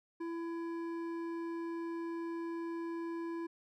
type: tone with hard clipping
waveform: sine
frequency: 334.7 Hz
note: E4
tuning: 26 cents sharp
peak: -39 dBFS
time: 0.2-3.47 s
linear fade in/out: 10 ms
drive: 10 dB
effects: none